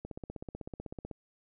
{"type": "click train", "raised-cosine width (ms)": 2, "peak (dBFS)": -27, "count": 18, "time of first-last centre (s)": [0.05, 1.113], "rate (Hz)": 16, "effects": []}